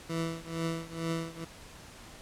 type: tone with tremolo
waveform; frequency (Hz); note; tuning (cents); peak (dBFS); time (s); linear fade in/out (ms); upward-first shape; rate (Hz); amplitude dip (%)
20% pulse; 164.81; E3; 0; -24; 0.09-1.45; 10; triangle; 2.2; 95
effects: pink hiss -50 dBFS RMS until 2.21 s + low-pass 10000 Hz 12 dB/octave